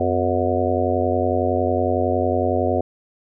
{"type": "harmonic tone with a mistuned harmonic", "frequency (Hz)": 90.9, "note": "F#2", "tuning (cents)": -30, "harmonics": [1, 3, 4, 5, 6, 7, 8], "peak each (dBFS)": [-25, -25, -25, -25, -25, -25, -25], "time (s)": [0, 2.81], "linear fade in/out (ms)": 5, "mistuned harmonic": 3, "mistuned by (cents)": -110, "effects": []}